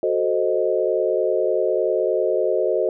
sine chord, F# diminished seventh, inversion none, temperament equal, 370 / 440 / 523.3 / 622.3 Hz, F#4 / A4 / C5 / Eb5, 0 / 0 / 0 / 0 cents, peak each -23 dBFS, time 0.03-2.89 s, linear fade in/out 2 ms, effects none

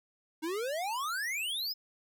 square exponential sweep, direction up, 303.8 to 5274 Hz, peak -33 dBFS, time 0.42-1.74 s, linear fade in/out 20 ms, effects none

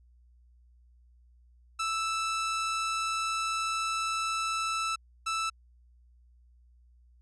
sawtooth tone bursts at uneven times, 1319 Hz, E6, 1 cent sharp, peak -25 dBFS, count 2, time 1.79-4.96 / 5.26-5.5 s, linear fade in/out 10 ms, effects added 60 Hz sine -57 dBFS peak until 7.21 s + resampled to 22050 Hz

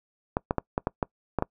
clicks, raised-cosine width 1 ms, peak -10 dBFS, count 8, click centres 0.369 / 0.509 / 0.583 / 0.779 / 0.871 / 1.028 / 1.387 / 1.424 s, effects noise-tail reverb RT60 0.1 s tail -25 dB re dry

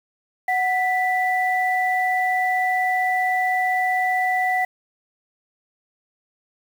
sine tone pair together, 740 / 1975.6 Hz, F#5 / B6, 0 / 0 cents, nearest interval octave + perfect fourth, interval 1700 cents, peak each -20 / -22 dBFS, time 0.48-4.65 s, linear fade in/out 5 ms, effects 7-bit

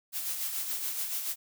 blue noise with tremolo, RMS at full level -32 dBFS, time 0.12-1.36 s, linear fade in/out 50 ms, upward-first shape sine, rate 7 Hz, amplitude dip 45%, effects none

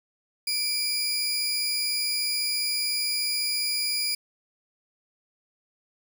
sawtooth tone pair together, 2349 / 4905 Hz, D7 / D#8, 0 / -26 cents, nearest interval octave + minor second, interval 1274 cents, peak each -28 / -23 dBFS, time 0.47-4.15 s, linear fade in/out 5 ms, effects none

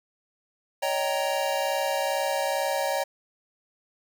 square chord, Eb dominant seventh, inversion third, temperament just, 560 / 622.3 / 777.8 / 933.4 Hz, Db5 / Eb5 / G5 / Bb5, +18 / 0 / -14 / +2 cents, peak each -29 / -32 / -31 / -33 dBFS, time 0.82-3.04 s, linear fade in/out 10 ms, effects 9-bit

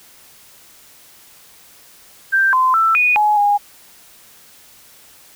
sine tone with pitch steps, 1572 / 1031 / 1329 / 2470 / 842 / 819 Hz, G6 / C6 / E6 / D#7 / G#5 / G#5, +4 / -26 / +14 / -13 / +24 / -24 cents, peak -11 dBFS, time 2.32-3.58 s, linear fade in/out 20 ms, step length 210 ms, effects white hiss -46 dBFS RMS until 5.35 s

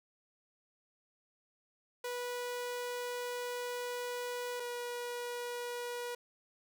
sawtooth tone pair in turn, 489.4 / 484.1 Hz, B4 / B4, -16 / -35 cents, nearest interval unison, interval 19 cents, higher first, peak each -33 / -34 dBFS, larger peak first, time 2.04-4.6 / 4.6-6.15 s, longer first, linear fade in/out 5 ms, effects none

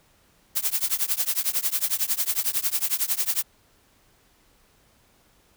blue noise with tremolo, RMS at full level -21 dBFS, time 0.55-3.43 s, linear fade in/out 20 ms, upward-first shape triangle, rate 11 Hz, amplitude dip 100%, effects pink hiss -61 dBFS RMS until 5.56 s

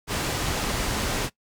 pink low-pass noise, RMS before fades -27 dBFS, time 0.07-1.3 s, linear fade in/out 50 ms, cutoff 9600 Hz, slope 12 dB/octave, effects noise-tail reverb RT60 0.1 s tail -20 dB re dry

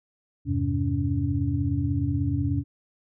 sine tone cluster, 84.2 / 100.6 / 130.6 / 283.7 Hz, E2 / G2 / C3 / C#4, +37 / +45 / -3 / +40 cents, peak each -28 dBFS, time 0.45-2.64 s, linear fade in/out 50 ms, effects none

